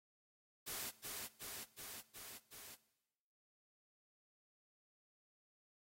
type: noise with echo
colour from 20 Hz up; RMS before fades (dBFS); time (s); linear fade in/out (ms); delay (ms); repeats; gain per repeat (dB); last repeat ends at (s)
white; -45; 0.66-0.91; 20; 370; 5; -2; 2.76
effects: noise-tail reverb RT60 1.0 s tail -18 dB re dry + AAC 48 kbps